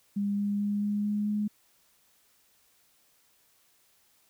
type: tone with pitch steps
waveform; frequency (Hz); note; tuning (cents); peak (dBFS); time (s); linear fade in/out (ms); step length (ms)
sine; 202 / 203.4 / 204.8 / 206.2 / 207.7 / 209.1; G#3 / G#3 / G#3 / G#3 / G#3 / G#3; -48 / -36 / -24 / -12 / 0 / +12; -26; 0.16-1.48; 10; 220
effects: white hiss -66 dBFS RMS until 4.29 s